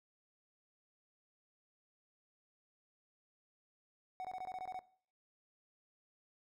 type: tone bursts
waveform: triangle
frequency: 744 Hz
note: F#5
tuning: 9 cents sharp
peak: -38 dBFS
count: 9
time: 4.2-4.791 s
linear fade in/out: 0 ms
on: 47 ms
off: 21 ms
effects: noise-tail reverb RT60 0.5 s tail -18 dB re dry